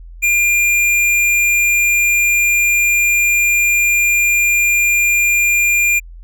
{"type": "tone with tanh clipping", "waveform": "sine", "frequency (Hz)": 2400, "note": "D7", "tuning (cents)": 37, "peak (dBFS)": -12, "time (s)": [0.22, 6], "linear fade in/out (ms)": 20, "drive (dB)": 18, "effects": ["added 42 Hz sine -32 dBFS peak until 6.23 s"]}